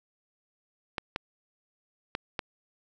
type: clicks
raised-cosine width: 0.3 ms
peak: -14 dBFS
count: 4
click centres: 0.982 / 1.161 / 2.151 / 2.392 s
effects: none